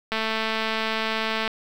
click train, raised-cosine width 0.3 ms, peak -10 dBFS, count 301, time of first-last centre 0.12-1.477 s, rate 221 Hz, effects 7-bit

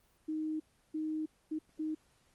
sine tone bursts at uneven times, 311.6 Hz, D#4, 3 cents sharp, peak -33 dBFS, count 4, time 0.28-0.6 / 0.94-1.26 / 1.51-1.59 / 1.79-1.95 s, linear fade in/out 10 ms, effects pink hiss -70 dBFS RMS until 2.34 s + Opus 24 kbps

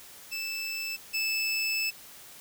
25% pulse tone pair in turn, 2637 / 2625 Hz, E7 / E7, 0 / -8 cents, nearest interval unison, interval 8 cents, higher first, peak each -28 / -23 dBFS, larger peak second, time 0.31-0.97 / 1.13-1.91 s, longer second, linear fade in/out 20 ms, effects white hiss -49 dBFS RMS until 2.4 s

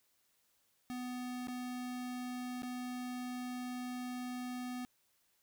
square tone with dropouts, 249 Hz, B3, 14 cents sharp, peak -40 dBFS, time 0.9-4.85 s, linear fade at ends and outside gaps 0 ms, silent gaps 1.472-1.483 / 2.621-2.632 s, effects white hiss -75 dBFS RMS until 5.42 s

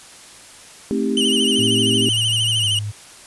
sine chord, A half-diminished seventh, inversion none, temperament just, 220 / 264 / 316.8 / 396 Hz, A3 / C4 / Eb4 / G4, 0 / +16 / +31 / +18 cents, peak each -22 / -22 / -27 / -23 dBFS, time 0.91-2.09 s, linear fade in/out 0 ms
45% pulse tone with vibrato, 2965 Hz, F#7, 3 cents sharp, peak -17 dBFS, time 1.17-2.79 s, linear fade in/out 2 ms, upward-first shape sine, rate 13 Hz, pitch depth 80 cents each way
sine tone with pitch glide, 111.7 to 104.22 Hz, A2 to G#2, +27 to +7 cents, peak -23 dBFS, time 1.58-2.92 s, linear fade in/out 20 ms, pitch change -120 cents, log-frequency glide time 2.58-2.67 s
effects white hiss -42 dBFS RMS until 3.26 s + resampled to 24000 Hz

